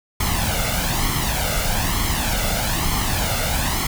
pink noise with flanger, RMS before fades -21 dBFS, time 0.2-3.87 s, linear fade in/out 5 ms, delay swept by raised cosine 0.94 to 1.44 ms, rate 1.1 Hz, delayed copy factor +0.65, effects none

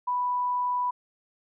sine tone, 987.8 Hz, B5, in tune, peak -24 dBFS, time 0.07-0.91 s, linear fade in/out 10 ms, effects none

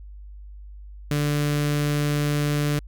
sawtooth tone with notch filter, 146.83 Hz, D3, in tune, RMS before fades -23 dBFS, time 1.11-2.79 s, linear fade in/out 2 ms, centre 840 Hz, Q 1.6, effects added 50 Hz sine -38 dBFS peak until 2.87 s

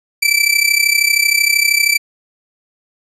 sawtooth tone with amplitude modulation, 2326 Hz, D7, 17 cents flat, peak -4 dBFS, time 0.22-1.98 s, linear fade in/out 10 ms, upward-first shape sine, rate 32.9 Hz, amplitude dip 80%, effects resampled to 32000 Hz

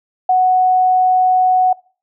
sine tone, 740 Hz, F#5, in tune, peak -9 dBFS, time 0.29-1.73 s, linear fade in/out 5 ms, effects noise-tail reverb RT60 0.4 s tail -23 dB re dry

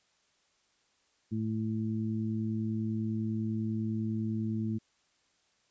harmonic tone, 110 Hz, A2, in tune, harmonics 1 / 2 / 3, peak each -34 / -32 / -40 dBFS, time 1.31-4.79 s, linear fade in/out 20 ms, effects white hiss -71 dBFS RMS until 5.7 s + resampled to 16000 Hz

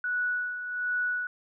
sine tone with tremolo, 1473 Hz, F#6, 8 cents flat, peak -25 dBFS, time 0.04-1.27 s, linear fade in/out 2 ms, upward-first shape sine, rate 1.3 Hz, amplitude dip 60%, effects none

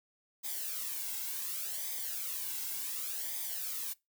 blue noise with flanger, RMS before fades -38 dBFS, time 0.43-3.94 s, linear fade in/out 20 ms, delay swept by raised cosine 0.71 to 1.68 ms, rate 0.68 Hz, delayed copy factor -0.7, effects noise-tail reverb RT60 0.2 s tail -22 dB re dry

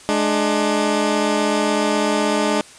15% pulse tone pair together, 211.1 / 298.5 Hz, G#3 / D4, +29 / +28 cents, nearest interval tritone, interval 599 cents, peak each -13 dBFS, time 0.09-2.61 s, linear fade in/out 0 ms, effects white hiss -43 dBFS RMS until 2.78 s + resampled to 22050 Hz

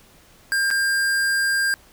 square tone with dropouts, 1600 Hz, G6, 35 cents sharp, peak -19 dBFS, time 0.52-1.74 s, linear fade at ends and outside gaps 0 ms, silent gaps 0.704-0.711 s, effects pink hiss -52 dBFS RMS until 1.92 s

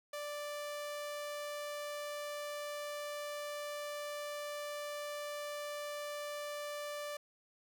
sawtooth tone, 587.3 Hz, D5, in tune, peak -36 dBFS, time 0.13-7.17 s, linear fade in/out 5 ms, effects none

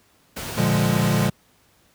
pink noise, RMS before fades -31 dBFS, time 0.36-1.28 s, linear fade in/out 10 ms
square chord, Bb dominant seventh, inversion none, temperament equal, 116.54 / 146.83 / 174.61 / 207.7 Hz, Bb2 / D3 / F3 / Ab3, 0 / 0 / 0 / 0 cents, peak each -24 dBFS, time 0.57-1.3 s, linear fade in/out 10 ms
effects pink hiss -59 dBFS RMS until 1.94 s + high-pass 60 Hz 12 dB/octave

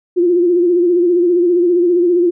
sine tone with vibrato, 350.6 Hz, F4, 7 cents sharp, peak -9 dBFS, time 0.16-2.31 s, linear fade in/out 20 ms, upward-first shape sine, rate 15 Hz, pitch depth 59 cents each way, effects none

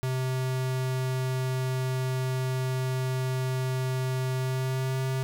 square tone with pitch glide, 129.6 to 131.49 Hz, C3 to C3, -16 to +9 cents, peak -27 dBFS, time 0.03-5.23 s, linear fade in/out 0 ms, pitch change +25 cents, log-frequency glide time 4.38-5 s, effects none

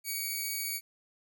5% pulse tone, 2257 Hz, C#7, 31 cents sharp, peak -23 dBFS, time 0.04-0.81 s, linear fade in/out 50 ms, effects none

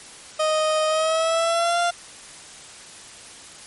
30% pulse tone with pitch glide, 622.3 to 694.5 Hz, D#5 to F5, 0 to -10 cents, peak -16 dBFS, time 0.39-1.91 s, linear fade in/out 10 ms, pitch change +190 cents, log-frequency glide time 0.87-1.8 s, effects white hiss -42 dBFS RMS until 3.66 s + MP3 48 kbps

